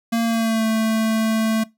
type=tone with pitch glide; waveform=square; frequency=230 to 221.4 Hz; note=A#3 to A3; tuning=-23 to +11 cents; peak=-18 dBFS; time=0.12-1.64 s; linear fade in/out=10 ms; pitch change=-66 cents; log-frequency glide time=0.24-0.66 s; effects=noise-tail reverb RT60 0.2 s tail -21 dB re dry